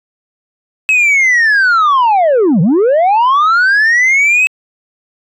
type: linear two-way sweep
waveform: sine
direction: down then up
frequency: 2590 to 146.83 to 2590 Hz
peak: -4 dBFS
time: 0.89-4.47 s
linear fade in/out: 0 ms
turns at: 2.61 s
effects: tanh soft clip ceiling -6 dBFS